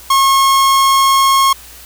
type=tone; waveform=45% pulse; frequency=1085 Hz; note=C#6; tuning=37 cents flat; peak=-8 dBFS; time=0.1-1.53 s; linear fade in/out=5 ms; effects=added 60 Hz sine -42 dBFS peak until 1.85 s + white hiss -37 dBFS RMS until 1.85 s